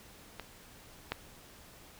clicks, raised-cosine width 0.3 ms, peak -24 / -16 dBFS, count 2, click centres 0.397 / 1.12 s, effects pink hiss -55 dBFS RMS until 1.99 s

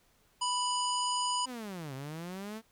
harmonic tone, 987.8 Hz, B5, in tune, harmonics 1 / 3 / 5 / 7 / 9, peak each -31 / -36 / -38 / -39 / -41 dBFS, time 0.41-1.46 s, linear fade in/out 10 ms
sawtooth linear two-way sweep, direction down then up, 267.6 to 129.2 to 226.6 Hz, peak -35 dBFS, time 1.45-2.62 s, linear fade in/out 50 ms, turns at 1.94 s
effects pink hiss -68 dBFS RMS until 2.71 s

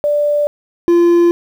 sine / triangle tone pair in turn, 587.3 / 344.3 Hz, D5 / F4, 0 / -25 cents, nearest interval major sixth, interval 925 cents, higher first, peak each -11 / -5 dBFS, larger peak second, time 0.04-0.47 / 0.88-1.31 s, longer neither, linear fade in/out 0 ms, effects 7-bit

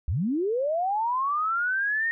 sine linear sweep, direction up, 59.3 to 1864.7 Hz, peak -23 dBFS, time 0.08-2.11 s, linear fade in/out 0 ms, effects none

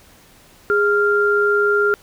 sine tone pair together, 411.4 / 1393 Hz, G#4 / F6, -16 / -5 cents, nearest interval octave + major sixth, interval 2111 cents, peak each -16 dBFS, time 0.7-1.94 s, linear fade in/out 0 ms, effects pink hiss -49 dBFS RMS until 2.02 s

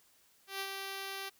5% pulse tone with ADSR envelope, 390 Hz, G4, 9 cents flat, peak -24 dBFS, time 0.47-1.3 s, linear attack 130 ms, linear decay 66 ms, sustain -4 dB, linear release 19 ms, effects white hiss -67 dBFS RMS until 1.39 s

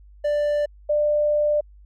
triangle / sine tone pair in turn, 589 / 594.8 Hz, D5 / D5, +5 / +22 cents, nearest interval unison, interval 17 cents, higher second, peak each -17 dBFS, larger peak neither, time 0.24-0.66 / 0.89-1.61 s, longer second, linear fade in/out 10 ms, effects added 50 Hz sine -45 dBFS peak until 1.85 s

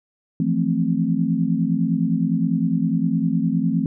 sine chord, F major seventh, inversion third, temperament equal, 164.81 / 174.61 / 220 / 261.6 Hz, E3 / F3 / A3 / C4, 0 / 0 / 0 / 0 cents, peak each -23 dBFS, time 0.4-3.86 s, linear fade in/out 2 ms, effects none

